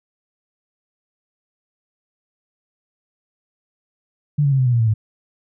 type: tone with pitch steps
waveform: sine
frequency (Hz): 146.83 / 140.52 / 134.49 / 128.71 / 123.18 / 117.89 / 112.83 / 107.98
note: D3 / C#3 / C3 / C3 / B2 / A#2 / A2 / A2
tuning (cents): 0 / +24 / +48 / -28 / -4 / +20 / +44 / -32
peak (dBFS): -13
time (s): 4.38-4.94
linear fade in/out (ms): 10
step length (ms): 70
effects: none